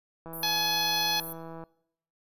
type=click train; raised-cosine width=1 ms; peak=-29 dBFS; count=227; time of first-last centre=0.26-1.638 s; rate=164 Hz
type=high-pass noise; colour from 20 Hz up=pink; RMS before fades=-36 dBFS; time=0.33-1.33 s; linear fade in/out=5 ms; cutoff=11000 Hz; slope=96 dB/octave
type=harmonic tone; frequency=845 Hz; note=G#5; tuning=30 cents sharp; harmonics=1 / 2 / 3 / 4 / 5 / 6 / 7; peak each=-32 / -36 / -35 / -31 / -29 / -38 / -37 dBFS; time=0.43-1.2 s; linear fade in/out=2 ms
effects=noise-tail reverb RT60 0.8 s tail -24 dB re dry + resampled to 32000 Hz